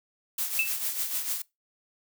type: noise with tremolo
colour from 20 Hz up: blue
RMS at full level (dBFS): -28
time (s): 0.38-1.42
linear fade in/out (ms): 5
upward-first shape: triangle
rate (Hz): 6.7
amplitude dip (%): 65
type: tone with exponential decay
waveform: sine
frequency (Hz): 2637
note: E7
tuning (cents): 0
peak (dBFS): -19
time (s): 0.59-0.77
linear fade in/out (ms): 2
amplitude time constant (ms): 38
effects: noise-tail reverb RT60 0.2 s tail -22 dB re dry